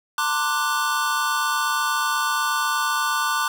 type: chord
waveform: square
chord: D dominant seventh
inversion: second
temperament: equal with one note detuned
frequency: 903.2 / 1046.5 / 1174.7 / 1480 Hz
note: A5 / C6 / D6 / F#6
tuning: +45 / 0 / 0 / 0 cents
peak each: -29 / -29 / -25 / -26 dBFS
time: 0.18-3.48 s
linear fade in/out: 2 ms
effects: none